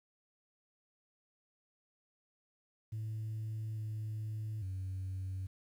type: tone with pitch steps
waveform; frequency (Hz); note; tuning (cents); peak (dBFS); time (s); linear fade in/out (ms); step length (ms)
sine; 109.4 / 108.2 / 94.5; A2 / A2 / F#2; -9 / -29 / +37; -35; 2.92-5.47; 10; 850
effects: tanh soft clip ceiling -35 dBFS + 11-bit